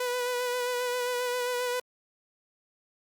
sawtooth tone with vibrato, 493.9 Hz, B4, in tune, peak -24 dBFS, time 0-1.8 s, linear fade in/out 5 ms, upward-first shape sine, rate 7.5 Hz, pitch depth 25 cents each way, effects Opus 48 kbps

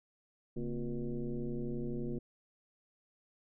sine tone with frequency modulation, 108.2 Hz, A2, 29 cents flat, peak -34 dBFS, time 0.56-2.19 s, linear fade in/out 10 ms, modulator 124 Hz, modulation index 2.4, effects none

